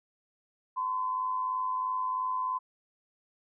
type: tone with amplitude modulation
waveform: sine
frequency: 1021 Hz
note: C6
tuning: 43 cents flat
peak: -26 dBFS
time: 0.76-2.59 s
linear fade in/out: 20 ms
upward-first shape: sine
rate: 103 Hz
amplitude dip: 50%
effects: none